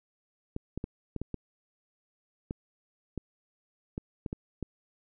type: clicks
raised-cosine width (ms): 3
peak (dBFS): -21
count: 12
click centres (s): 0.564 / 0.776 / 0.841 / 1.163 / 1.216 / 1.343 / 2.509 / 3.177 / 3.979 / 4.262 / 4.329 / 4.627
effects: none